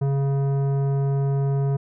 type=tone with tanh clipping; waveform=sine; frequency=138.4 Hz; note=C#3; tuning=2 cents flat; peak=-21 dBFS; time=0.01-1.77 s; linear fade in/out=10 ms; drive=13 dB; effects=none